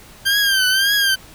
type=tone with vibrato; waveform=20% pulse; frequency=1577 Hz; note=G6; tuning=10 cents sharp; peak=-9 dBFS; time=0.25-1.16 s; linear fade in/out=20 ms; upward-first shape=triangle; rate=1.8 Hz; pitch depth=99 cents each way; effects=pink hiss -43 dBFS RMS until 1.34 s